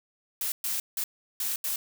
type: noise bursts at uneven times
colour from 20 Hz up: blue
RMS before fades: -30 dBFS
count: 5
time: 0.41-0.52 / 0.64-0.8 / 0.97-1.04 / 1.4-1.56 / 1.64-1.76 s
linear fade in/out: 2 ms
effects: none